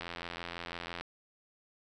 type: click train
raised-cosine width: 0.3 ms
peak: -23 dBFS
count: 87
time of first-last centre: 0.01-1.01 s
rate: 86 Hz
effects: none